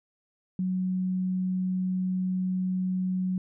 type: tone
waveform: sine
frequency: 185 Hz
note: F#3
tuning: in tune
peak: -25 dBFS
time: 0.59-3.38 s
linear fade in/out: 2 ms
effects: none